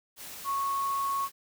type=tone in noise; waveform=sine; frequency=1103 Hz; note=C#6; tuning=9 cents flat; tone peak=-27 dBFS; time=0.44-1.29 s; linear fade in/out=50 ms; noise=white; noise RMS=-43 dBFS; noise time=0.16-1.32 s; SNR=+13 dB; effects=none